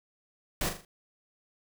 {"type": "noise with echo", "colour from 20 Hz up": "pink", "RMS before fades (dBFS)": -30, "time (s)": [0.61, 0.69], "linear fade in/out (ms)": 2, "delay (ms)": 40, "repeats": 4, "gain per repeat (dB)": -7, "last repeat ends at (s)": 0.85, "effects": []}